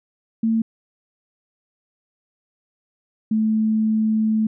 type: tone pair in turn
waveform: sine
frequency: 224.8 / 218.3 Hz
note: A3 / A3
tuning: +37 / -13 cents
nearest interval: minor second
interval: 50 cents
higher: first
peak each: -16 dBFS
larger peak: neither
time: 0.43-0.62 / 3.31-4.47 s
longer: second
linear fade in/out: 5 ms
effects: none